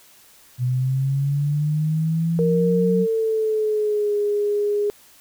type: linear sweep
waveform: sine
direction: up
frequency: 123.47 to 185 Hz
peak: -18 dBFS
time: 0.58-3.07 s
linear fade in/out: 50 ms
type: tone with pitch glide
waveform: sine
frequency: 466.2 to 412.9 Hz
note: A#4 to G#4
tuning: 0 to -10 cents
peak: -18 dBFS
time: 2.39-4.9 s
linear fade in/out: 0 ms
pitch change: -210 cents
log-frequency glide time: 2.65-4.14 s
effects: white hiss -51 dBFS RMS until 5.2 s